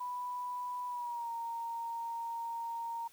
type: tone with pitch glide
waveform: sine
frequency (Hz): 987.8 to 927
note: B5 to A#5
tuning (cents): 0 to -10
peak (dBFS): -36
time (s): 0-3.08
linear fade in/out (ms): 10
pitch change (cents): -110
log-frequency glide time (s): 0.87-1.31
effects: white hiss -62 dBFS RMS until 3.12 s